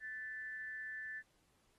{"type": "tone with amplitude modulation", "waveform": "sine", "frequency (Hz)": 1760, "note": "A6", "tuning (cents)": 0, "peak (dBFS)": -40, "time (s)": [0, 1.23], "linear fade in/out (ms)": 50, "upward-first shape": "sine", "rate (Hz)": 236, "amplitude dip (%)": 55, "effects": ["pink hiss -75 dBFS RMS until 1.78 s", "AAC 32 kbps"]}